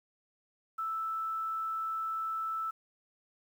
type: tone with quantisation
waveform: sine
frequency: 1318.5 Hz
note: E6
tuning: in tune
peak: -32 dBFS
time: 0.78-2.71 s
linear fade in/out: 10 ms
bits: 10
effects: none